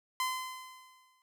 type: tone with exponential decay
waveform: sawtooth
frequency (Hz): 1028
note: C6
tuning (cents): -31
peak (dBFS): -25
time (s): 0.2-1.22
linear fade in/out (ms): 1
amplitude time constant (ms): 220
effects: none